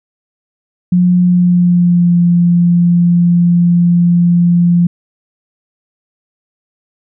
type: tone with pitch glide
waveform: sine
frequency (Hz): 178.8 to 173.51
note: F3 to F3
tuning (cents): +41 to -11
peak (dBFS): -6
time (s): 0.92-4.87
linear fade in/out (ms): 5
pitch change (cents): -52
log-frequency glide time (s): 1.21-2.17
effects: none